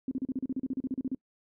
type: tone bursts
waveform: sine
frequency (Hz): 262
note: C4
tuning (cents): +2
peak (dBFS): -28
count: 16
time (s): 0.08-1.148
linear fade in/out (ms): 2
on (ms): 33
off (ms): 36
effects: noise-tail reverb RT60 0.1 s tail -26 dB re dry